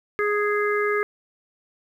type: harmonic tone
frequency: 415.3 Hz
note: G#4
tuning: in tune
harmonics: 1 / 3 / 4 / 5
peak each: -22 / -27 / -28 / -29 dBFS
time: 0.19-1.03 s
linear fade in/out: 0 ms
effects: 9-bit

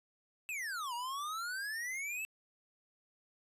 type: exponential two-way sweep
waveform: square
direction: down then up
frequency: 2674 to 934 to 2674 Hz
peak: -38 dBFS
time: 0.49-2.25 s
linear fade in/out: 0 ms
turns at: 0.94 s
effects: resampled to 32000 Hz

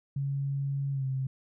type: tone with pitch glide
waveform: sine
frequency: 138.9 to 132.63 Hz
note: C#3 to C3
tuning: +4 to +24 cents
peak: -28 dBFS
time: 0.16-1.27 s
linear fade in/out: 5 ms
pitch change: -80 cents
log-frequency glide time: 0.92-1.05 s
effects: none

